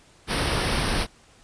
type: band-stop noise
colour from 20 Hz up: pink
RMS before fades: -24 dBFS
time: 0.27-1.07 s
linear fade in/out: 50 ms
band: 5700 to 8800 Hz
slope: 96 dB/octave
effects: pink hiss -55 dBFS RMS until 1.43 s + resampled to 22050 Hz